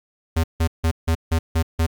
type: tone bursts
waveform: square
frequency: 81.8 Hz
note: E2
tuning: 13 cents flat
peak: -17 dBFS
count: 7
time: 0.36-1.866 s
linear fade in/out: 10 ms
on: 78 ms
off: 160 ms
effects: 9-bit